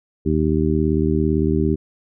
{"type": "harmonic tone", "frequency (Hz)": 77.78, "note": "D#2", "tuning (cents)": 0, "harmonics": [1, 2, 3, 4, 5], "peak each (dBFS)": [-22, -22, -22, -22, -22], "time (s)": [0.25, 1.76], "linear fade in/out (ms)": 20, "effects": []}